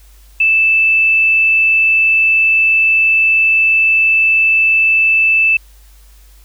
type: tone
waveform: sine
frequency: 2637 Hz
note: E7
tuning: in tune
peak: -8 dBFS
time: 0.4-5.57 s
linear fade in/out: 5 ms
effects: added 50 Hz sine -40 dBFS peak until 6.44 s + white hiss -50 dBFS RMS until 6.44 s